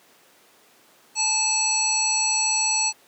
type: harmonic tone with a mistuned harmonic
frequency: 871 Hz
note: A5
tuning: 18 cents flat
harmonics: 1 / 3 / 5 / 7 / 9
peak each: -29 / -28 / -26 / -27 / -23 dBFS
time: 1.15-2.93 s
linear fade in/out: 50 ms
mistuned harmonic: 7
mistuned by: -49 cents
effects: pink hiss -55 dBFS RMS until 3.07 s + high-pass 300 Hz 12 dB/octave